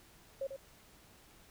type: tone with echo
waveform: sine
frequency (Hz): 543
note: C#5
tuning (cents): -36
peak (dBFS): -34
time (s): 0.41-0.47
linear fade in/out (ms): 5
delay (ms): 94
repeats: 1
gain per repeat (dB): -7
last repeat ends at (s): 0.564
effects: pink hiss -61 dBFS RMS until 1.5 s